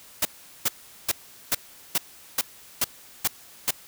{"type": "noise bursts", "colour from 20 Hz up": "white", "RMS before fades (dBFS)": -22, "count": 9, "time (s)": [0.22, 3.708], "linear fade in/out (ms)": 5, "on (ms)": 32, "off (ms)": 400, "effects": ["white hiss -49 dBFS RMS until 3.87 s"]}